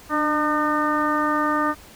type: harmonic tone with a mistuned harmonic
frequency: 303.3 Hz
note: D#4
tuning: 44 cents flat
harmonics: 1 / 2 / 3 / 4 / 5 / 6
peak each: -24 / -28 / -28 / -22 / -31 / -30 dBFS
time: 0.09-1.75 s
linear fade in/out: 50 ms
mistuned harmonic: 1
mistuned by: -38 cents
effects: pink hiss -46 dBFS RMS until 1.95 s